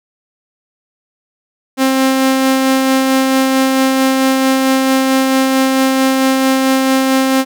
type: tone with tremolo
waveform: sawtooth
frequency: 264.9 Hz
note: C4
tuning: 22 cents sharp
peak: -5 dBFS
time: 1.77-7.45 s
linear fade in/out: 50 ms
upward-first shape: sine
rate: 4.5 Hz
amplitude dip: 25%
effects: none